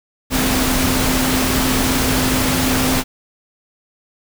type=tone in noise; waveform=sine; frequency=258.1 Hz; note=C4; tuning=23 cents flat; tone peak=-19 dBFS; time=0.3-3.04 s; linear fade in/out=50 ms; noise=pink; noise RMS=-18 dBFS; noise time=0.3-3.04 s; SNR=-4 dB; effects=none